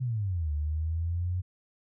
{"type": "exponential two-way sweep", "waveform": "sine", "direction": "down then up", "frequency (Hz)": [131.8, 73.42, 92], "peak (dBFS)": -27, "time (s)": [0, 1.42], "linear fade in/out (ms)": 20, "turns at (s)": 0.52, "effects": []}